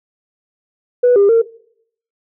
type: tone with pitch steps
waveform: sine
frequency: 491.7 / 401.3 / 457.8 Hz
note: B4 / G4 / A#4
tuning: -8 / +41 / -31 cents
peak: -6 dBFS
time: 1.03-1.42 s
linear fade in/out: 10 ms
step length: 130 ms
effects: noise-tail reverb RT60 0.7 s tail -21 dB re dry + tanh soft clip ceiling -4 dBFS